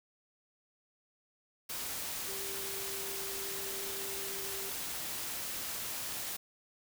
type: tone in noise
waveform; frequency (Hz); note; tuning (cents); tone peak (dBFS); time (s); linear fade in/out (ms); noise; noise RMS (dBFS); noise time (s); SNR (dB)
sine; 392; G4; 0; -45; 2.27-4.7; 10; white; -39; 1.69-6.37; -9
effects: none